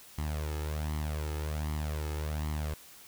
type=tone with flanger; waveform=sawtooth; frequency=76.1 Hz; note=D#2; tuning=38 cents flat; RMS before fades=-34 dBFS; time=0.18-2.74 s; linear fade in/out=5 ms; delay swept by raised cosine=0.96 to 2.36 ms; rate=1.3 Hz; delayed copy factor=+0.65; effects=white hiss -53 dBFS RMS until 3.07 s